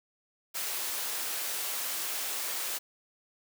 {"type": "high-pass noise", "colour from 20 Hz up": "white", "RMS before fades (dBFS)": -34, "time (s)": [0.54, 2.79], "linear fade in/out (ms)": 20, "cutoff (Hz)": 410, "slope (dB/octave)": 12, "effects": []}